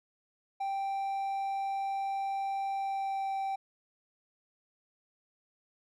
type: tone with pitch glide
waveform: triangle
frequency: 784 to 778.6 Hz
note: G5 to G5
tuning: 0 to -12 cents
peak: -29 dBFS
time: 0.6-3.56 s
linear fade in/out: 10 ms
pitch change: -12 cents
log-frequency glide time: 2.73-3.35 s
effects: none